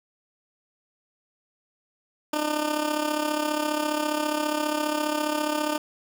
15% pulse tone with amplitude modulation, 301.9 Hz, D4, 48 cents sharp, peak -15 dBFS, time 2.33-5.78 s, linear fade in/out 5 ms, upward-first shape sine, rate 34.8 Hz, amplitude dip 65%, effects none

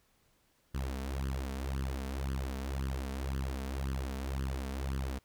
sawtooth tone with flanger, 66.9 Hz, C2, 39 cents sharp, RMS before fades -36 dBFS, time 0.74-5.19 s, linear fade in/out 10 ms, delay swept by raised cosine 0.63 to 4.53 ms, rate 1.9 Hz, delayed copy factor +0.8, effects pink hiss -71 dBFS RMS until 5.24 s

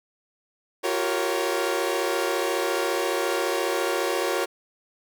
sawtooth chord, G half-diminished seventh, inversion third, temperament equal with one note detuned, 349.2 / 383.7 / 466.2 / 554.4 Hz, F4 / G4 / Bb4 / Db5, 0 / -37 / 0 / 0 cents, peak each -25 dBFS, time 0.83-4.46 s, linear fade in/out 20 ms, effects none

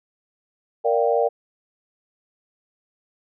sine chord, G minor seventh, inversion first, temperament equal, 466.2 / 587.3 / 698.5 / 784 Hz, Bb4 / D5 / F5 / G5, 0 / 0 / 0 / 0 cents, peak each -20 / -22 / -24 / -25 dBFS, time 0.84-1.29 s, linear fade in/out 20 ms, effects none

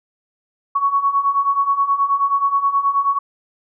sine beating tone pair, 1108.7 / 1118.1 Hz, C#6 / C#6, 0 / +15 cents, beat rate 9.4 Hz, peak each -20 / -16 dBFS, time 0.75-3.19 s, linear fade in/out 10 ms, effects none

